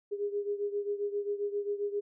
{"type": "beating tone pair", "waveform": "sine", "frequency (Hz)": [406.5, 414], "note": ["G#4", "G#4"], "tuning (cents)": [-37, -5], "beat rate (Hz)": 7.5, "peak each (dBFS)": [-32, -36], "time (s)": [0.11, 2.01], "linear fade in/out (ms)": 20, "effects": []}